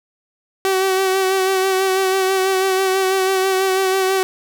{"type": "tone with vibrato", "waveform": "sawtooth", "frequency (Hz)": 380.5, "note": "F#4", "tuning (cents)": 48, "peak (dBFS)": -11, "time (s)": [0.65, 4.23], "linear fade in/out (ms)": 0, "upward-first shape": "sine", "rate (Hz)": 6.1, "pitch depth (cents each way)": 28, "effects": []}